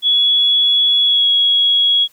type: tone with pitch glide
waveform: sine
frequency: 3376 to 3328 Hz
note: G#7 to G#7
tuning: +28 to +3 cents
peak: -10 dBFS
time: 0.02-2.08 s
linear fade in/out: 50 ms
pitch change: -25 cents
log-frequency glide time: 1.03-1.27 s
effects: white hiss -53 dBFS RMS until 2.12 s